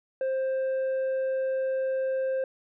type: tone with tanh clipping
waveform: sine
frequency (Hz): 527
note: C5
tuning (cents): +12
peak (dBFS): -26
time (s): 0.21-2.44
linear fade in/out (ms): 2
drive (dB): 4
effects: none